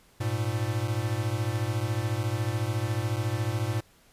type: beating tone pair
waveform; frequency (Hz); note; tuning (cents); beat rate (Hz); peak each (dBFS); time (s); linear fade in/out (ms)
square; 103.9 / 117.9; G#2 / A#2; +1 / +20; 14; -30; 0.2-3.81; 10
effects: pink hiss -60 dBFS RMS until 4.12 s + resampled to 32000 Hz